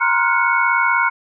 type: tone cluster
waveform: sine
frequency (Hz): 946 / 1042 / 1402 / 1462 / 2212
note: A#5 / C6 / F6 / F#6 / C#7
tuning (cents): +25 / -7 / +6 / -21 / -4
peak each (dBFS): -20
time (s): 0-1.1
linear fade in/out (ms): 20
effects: none